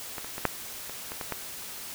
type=clicks; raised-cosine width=0.5 ms; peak=-20 / -25 / -20 / -7 / -24 / -21 / -19 / -15 dBFS; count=8; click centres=0.182 / 0.246 / 0.381 / 0.453 / 0.896 / 1.119 / 1.212 / 1.323 s; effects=white hiss -40 dBFS RMS until 1.94 s